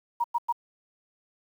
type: tone bursts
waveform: sine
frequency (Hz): 948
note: A#5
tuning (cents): +29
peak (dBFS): -22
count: 3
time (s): 0.2-0.526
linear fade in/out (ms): 10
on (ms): 42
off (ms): 100
effects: 9-bit